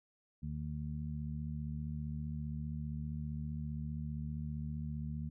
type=harmonic tone; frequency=75.2 Hz; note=D2; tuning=42 cents sharp; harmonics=1 / 2 / 3; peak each=-42 / -40 / -44 dBFS; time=0.42-5.3 s; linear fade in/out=20 ms; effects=none